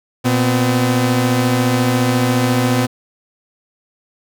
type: tone pair together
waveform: sawtooth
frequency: 120.1 / 254.5 Hz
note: B2 / C4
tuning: -48 / -48 cents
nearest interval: octave + minor second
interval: 1300 cents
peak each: -12 dBFS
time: 0.24-2.87 s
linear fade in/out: 20 ms
effects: none